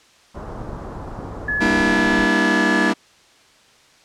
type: low-pass noise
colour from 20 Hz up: pink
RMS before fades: -32 dBFS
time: 0.34-2.27 s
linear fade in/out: 20 ms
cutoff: 1200 Hz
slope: 24 dB/octave
type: clicks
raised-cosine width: 5 ms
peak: -21 dBFS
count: 6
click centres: 0.692 / 0.732 / 1.19 / 1.661 / 1.806 / 2.192 s
type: tone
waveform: sine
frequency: 1706 Hz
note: G#6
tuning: 46 cents sharp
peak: -19 dBFS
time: 1.48-2.9 s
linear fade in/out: 5 ms
type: chord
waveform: sawtooth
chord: E half-diminished seventh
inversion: first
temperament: just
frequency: 197.78 / 237.3 / 296.7 / 329.6 Hz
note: G3 / Bb3 / D4 / E4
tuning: +16 / +31 / +18 / 0 cents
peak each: -18 dBFS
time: 1.6-2.94 s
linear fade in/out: 20 ms
effects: white hiss -52 dBFS RMS until 4.04 s + low-pass 6000 Hz 12 dB/octave